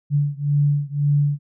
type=beating tone pair; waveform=sine; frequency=143.9 / 145.8 Hz; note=D3 / D3; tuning=-35 / -12 cents; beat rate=1.9 Hz; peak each=-19 / -20 dBFS; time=0.1-1.39 s; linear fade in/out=50 ms; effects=none